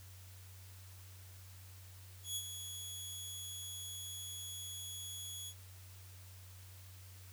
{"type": "tone with ADSR envelope", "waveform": "15% pulse", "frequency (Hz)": 3360, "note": "G#7", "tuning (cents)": 19, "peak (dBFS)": -29, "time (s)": [2.23, 5.54], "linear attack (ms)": 130, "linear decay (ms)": 56, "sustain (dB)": -8, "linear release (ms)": 57, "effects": ["added 93 Hz sine -53 dBFS peak until 7.32 s", "white hiss -60 dBFS RMS until 7.32 s"]}